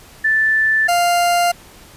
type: tone pair in turn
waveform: sine / 40% pulse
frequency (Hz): 1760 / 698.5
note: A6 / F5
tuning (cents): 0 / 0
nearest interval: octave + major third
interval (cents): 1600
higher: first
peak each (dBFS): -12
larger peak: neither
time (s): 0.24-0.88 / 0.88-1.52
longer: neither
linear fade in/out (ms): 10
effects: pink hiss -43 dBFS RMS until 1.96 s + resampled to 32000 Hz